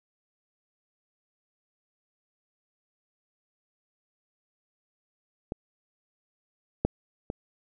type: clicks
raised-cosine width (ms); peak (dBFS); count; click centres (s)
2; -18 / -9 / -18; 3; 5.521 / 6.85 / 7.301
effects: none